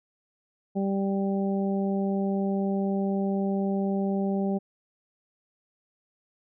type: harmonic tone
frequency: 196 Hz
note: G3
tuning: in tune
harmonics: 1 / 2 / 3 / 4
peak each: -25 / -31 / -35 / -37 dBFS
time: 0.75-4.59 s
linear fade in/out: 20 ms
effects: none